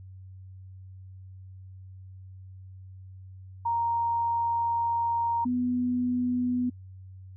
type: tone pair in turn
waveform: sine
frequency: 932.3 / 247.6 Hz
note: A#5 / B3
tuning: 0 / +5 cents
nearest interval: octave + major seventh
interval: 2295 cents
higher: first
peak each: -24 dBFS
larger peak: neither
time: 3.65-5.45 / 5.45-6.7 s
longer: first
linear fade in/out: 10 ms
effects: noise-tail reverb RT60 0.1 s tail -25 dB re dry + added 94 Hz sine -43 dBFS peak until 7.36 s